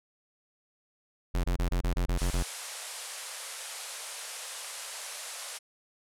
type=tone bursts; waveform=square; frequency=44.28 Hz; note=F1; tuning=25 cents sharp; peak=-26 dBFS; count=9; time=1.34-2.432 s; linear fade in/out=10 ms; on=100 ms; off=24 ms
type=band-pass noise; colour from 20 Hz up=white; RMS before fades=-41 dBFS; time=2.17-5.59 s; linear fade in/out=20 ms; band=480 to 11000 Hz; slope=48 dB/octave
effects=none